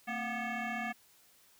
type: tone with frequency modulation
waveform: sine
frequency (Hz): 745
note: F#5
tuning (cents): +12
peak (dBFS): -32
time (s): 0.07-0.93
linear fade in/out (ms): 20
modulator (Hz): 485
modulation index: 3.5
effects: tanh soft clip ceiling -32 dBFS + white hiss -64 dBFS RMS until 1.59 s